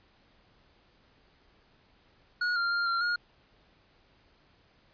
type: tone with pitch steps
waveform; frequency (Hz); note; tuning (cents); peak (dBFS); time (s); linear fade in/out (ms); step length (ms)
square; 1449 / 1391 / 1399 / 1377 / 1428; F#6 / F6 / F6 / F6 / F6; -37 / -7 / +3 / -25 / +38; -27; 2.41-3.16; 5; 150
effects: pink hiss -64 dBFS RMS until 4.93 s + resampled to 11025 Hz